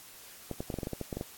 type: clicks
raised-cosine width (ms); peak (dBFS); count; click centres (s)
2; -21; 12; 0.513 / 0.605 / 0.702 / 0.741 / 0.787 / 0.832 / 0.871 / 0.933 / 1.013 / 1.128 / 1.17 / 1.211
effects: white hiss -51 dBFS RMS until 1.37 s + AAC 64 kbps